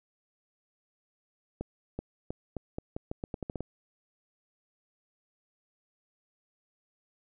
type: accelerating click train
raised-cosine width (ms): 2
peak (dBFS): -21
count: 13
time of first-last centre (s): 1.61-3.606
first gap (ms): 380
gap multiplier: 0.83
effects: none